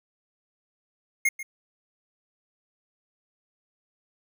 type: tone with echo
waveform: square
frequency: 2141 Hz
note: C7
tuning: 39 cents sharp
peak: -20 dBFS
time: 1.25-1.29 s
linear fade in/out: 5 ms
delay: 140 ms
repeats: 1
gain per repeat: -14 dB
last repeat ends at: 1.43 s
effects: none